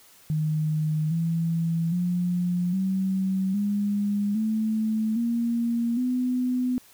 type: tone with pitch steps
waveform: sine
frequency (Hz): 154.6 / 165.7 / 177.59 / 190.33 / 204 / 218.6 / 234.3 / 251.1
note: D#3 / E3 / F3 / F#3 / G#3 / A3 / A#3 / B3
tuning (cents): -11 / +9 / +29 / +49 / -31 / -11 / +9 / +29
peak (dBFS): -22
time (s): 0.3-6.78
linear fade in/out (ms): 0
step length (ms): 810
effects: white hiss -54 dBFS RMS until 6.93 s